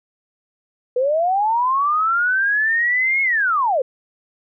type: linear two-way sweep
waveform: sine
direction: up then down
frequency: 482.4 to 2187 to 482.4 Hz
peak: -15 dBFS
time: 0.96-3.82 s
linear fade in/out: 5 ms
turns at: 3.22 s
effects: none